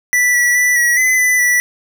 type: tone with pitch steps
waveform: square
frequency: 1971 / 1946 / 1974 / 1922 / 2023 / 1997 / 1959 Hz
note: B6 / B6 / B6 / B6 / B6 / B6 / B6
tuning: -4 / -26 / -1 / -48 / +41 / +19 / -15 cents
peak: -11 dBFS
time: 0.13-1.6 s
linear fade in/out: 0 ms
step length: 210 ms
effects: none